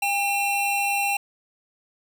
square tone pair together, 803 / 2708 Hz, G5 / E7, +41 / +46 cents, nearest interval octave + major sixth, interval 2105 cents, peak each -25 / -25 dBFS, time 0.02-1.17 s, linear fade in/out 5 ms, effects none

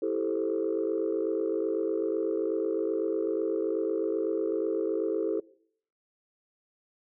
sine chord, A minor seventh, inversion second, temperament equal, 329.6 / 392 / 440 / 523.3 Hz, E4 / G4 / A4 / C5, 0 / 0 / 0 / 0 cents, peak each -31 / -31 / -29 / -35 dBFS, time 0.02-5.4 s, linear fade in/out 5 ms, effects noise-tail reverb RT60 0.6 s tail -21 dB re dry + tanh soft clip ceiling -19 dBFS

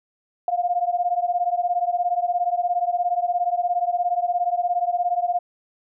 sine beating tone pair, 700 / 717 Hz, F5 / F5, +4 / +45 cents, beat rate 17 Hz, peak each -22 / -23 dBFS, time 0.48-5.39 s, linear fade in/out 2 ms, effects none

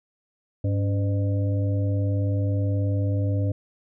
harmonic tone with a mistuned harmonic, 101.2 Hz, G#2, 44 cents flat, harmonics 1 / 3 / 5 / 6, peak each -21 / -31 / -35 / -37 dBFS, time 0.64-3.52 s, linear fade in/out 5 ms, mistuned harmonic 3, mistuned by -110 cents, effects none

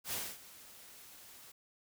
white noise with ADSR envelope, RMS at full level -37 dBFS, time 0.04-1.52 s, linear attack 85 ms, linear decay 250 ms, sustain -18 dB, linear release 7 ms, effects none

